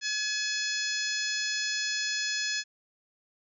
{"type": "harmonic tone with a mistuned harmonic", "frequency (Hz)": 849, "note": "G#5", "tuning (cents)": 38, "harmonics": [2, 3, 4, 5, 6, 7, 8], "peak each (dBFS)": [-33, -37, -38, -37, -34, -39, -39], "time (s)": [0.01, 2.64], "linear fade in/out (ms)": 50, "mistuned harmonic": 7, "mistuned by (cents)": 15, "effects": []}